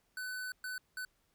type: tone bursts at uneven times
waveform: square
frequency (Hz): 1504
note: F#6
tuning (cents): +28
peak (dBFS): -39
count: 3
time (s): 0.17-0.52 / 0.64-0.78 / 0.97-1.05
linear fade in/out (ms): 2
effects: pink hiss -75 dBFS RMS until 1.34 s